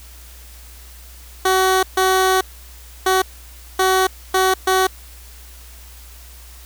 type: tone bursts at uneven times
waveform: 15% pulse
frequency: 376.7 Hz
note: F#4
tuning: 31 cents sharp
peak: -7 dBFS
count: 6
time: 1.45-1.83 / 1.97-2.41 / 3.06-3.22 / 3.79-4.07 / 4.34-4.54 / 4.67-4.87 s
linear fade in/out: 5 ms
effects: added 60 Hz sine -39 dBFS peak until 6.65 s + white hiss -44 dBFS RMS until 6.65 s